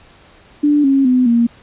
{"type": "tone with pitch steps", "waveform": "sine", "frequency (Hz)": [293.7, 272.5, 252.7, 234.5], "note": ["D4", "C#4", "B3", "A#3"], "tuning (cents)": [0, -29, 40, 11], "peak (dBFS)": -9, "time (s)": [0.63, 1.47], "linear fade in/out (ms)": 10, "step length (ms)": 210, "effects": ["pink hiss -46 dBFS RMS until 1.62 s", "resampled to 8000 Hz"]}